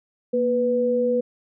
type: tone pair together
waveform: sine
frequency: 236.2 / 493.9 Hz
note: A#3 / B4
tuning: +23 / 0 cents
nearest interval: octave + minor second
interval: 1277 cents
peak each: -25 / -19 dBFS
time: 0.33-1.21 s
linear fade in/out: 10 ms
effects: none